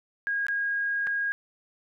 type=tone with dropouts; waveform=sine; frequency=1634 Hz; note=G#6; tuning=29 cents flat; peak=-25 dBFS; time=0.27-1.32 s; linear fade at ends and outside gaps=0 ms; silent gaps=0.467-0.484 / 1.069-1.072 s; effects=none